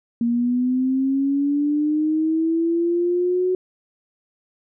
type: linear sweep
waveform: sine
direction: up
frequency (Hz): 233.1 to 370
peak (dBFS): -17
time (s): 0.21-3.55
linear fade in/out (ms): 2
effects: none